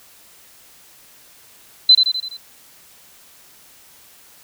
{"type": "tone with echo", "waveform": "sine", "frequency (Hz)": 4042, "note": "B7", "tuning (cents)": 39, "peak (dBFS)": -5, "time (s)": [1.89, 1.95], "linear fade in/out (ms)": 5, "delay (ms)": 84, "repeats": 5, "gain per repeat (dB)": -5, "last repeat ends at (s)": 2.37, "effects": ["white hiss -48 dBFS RMS until 4.43 s"]}